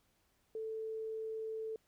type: tone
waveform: sine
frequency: 441.5 Hz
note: A4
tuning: 6 cents sharp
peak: -38 dBFS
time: 0.55-1.76 s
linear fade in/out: 2 ms
effects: pink hiss -75 dBFS RMS until 1.87 s